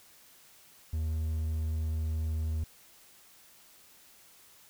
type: tone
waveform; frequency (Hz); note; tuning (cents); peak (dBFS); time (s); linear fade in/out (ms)
triangle; 79; D#2; +27; -27; 0.93-2.64; 5
effects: white hiss -58 dBFS RMS until 4.69 s